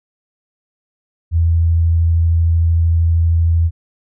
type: tone with vibrato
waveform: sine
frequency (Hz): 83.2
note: E2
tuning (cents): +17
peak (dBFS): -10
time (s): 1.31-3.71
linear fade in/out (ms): 50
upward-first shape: triangle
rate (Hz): 13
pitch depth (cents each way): 12
effects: none